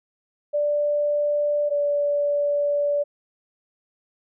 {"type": "tone pair in turn", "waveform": "sine", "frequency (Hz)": [587.3, 578.9], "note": ["D5", "D5"], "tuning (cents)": [0, -25], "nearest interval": "unison", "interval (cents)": 25, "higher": "first", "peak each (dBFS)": [-19, -19], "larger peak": "neither", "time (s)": [[0.53, 1.7], [1.7, 3.04]], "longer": "second", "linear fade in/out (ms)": 20, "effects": []}